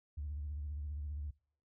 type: tone with vibrato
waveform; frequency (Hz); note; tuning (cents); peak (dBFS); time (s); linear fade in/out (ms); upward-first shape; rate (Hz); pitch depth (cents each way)
sine; 73.6; D2; +4; -37; 0.17-1.31; 10; sine; 15; 92
effects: noise-tail reverb RT60 0.5 s tail -25 dB re dry + tanh soft clip ceiling -34 dBFS